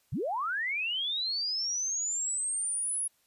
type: linear sweep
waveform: sine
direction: up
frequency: 82.41 to 10540 Hz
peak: -29 dBFS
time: 0.12-3.08 s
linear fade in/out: 10 ms
effects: white hiss -70 dBFS RMS until 3.26 s + resampled to 32000 Hz